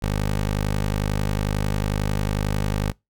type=tone; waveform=15% pulse; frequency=51.1 Hz; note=G#1; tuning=27 cents flat; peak=-15 dBFS; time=0.02-2.92 s; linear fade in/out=10 ms; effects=noise-tail reverb RT60 0.2 s tail -24 dB re dry